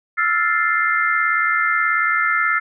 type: chord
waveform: sine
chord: F major seventh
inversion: third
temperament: equal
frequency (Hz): 1318.5 / 1396.9 / 1760 / 2093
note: E6 / F6 / A6 / C7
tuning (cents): 0 / 0 / 0 / 0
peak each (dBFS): -21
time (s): 0.17-2.6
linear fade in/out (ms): 20
effects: none